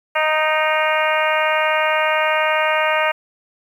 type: harmonic tone with a mistuned harmonic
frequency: 310.6 Hz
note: D#4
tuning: 3 cents flat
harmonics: 2 / 3 / 4 / 5 / 6 / 7 / 8 / 9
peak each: -20 / -22 / -23 / -24 / -25 / -25 / -26 / -27 dBFS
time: 0.15-3.12 s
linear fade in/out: 10 ms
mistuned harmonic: 8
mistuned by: -43 cents
effects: 8-bit